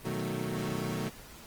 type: chord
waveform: 25% pulse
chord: B dominant seventh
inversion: none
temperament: equal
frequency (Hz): 123.47 / 155.56 / 185 / 220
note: B2 / D#3 / F#3 / A3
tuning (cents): 0 / 0 / 0 / 0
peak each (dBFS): -34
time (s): 0.04-1.1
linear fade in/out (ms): 20
effects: pink hiss -50 dBFS RMS until 1.46 s + Opus 24 kbps